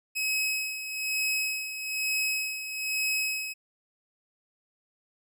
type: tone with tremolo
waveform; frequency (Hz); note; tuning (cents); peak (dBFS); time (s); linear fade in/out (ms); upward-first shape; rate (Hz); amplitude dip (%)
sawtooth; 2556; D#7; +46; -22; 0.15-3.54; 20; sine; 1.1; 65
effects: none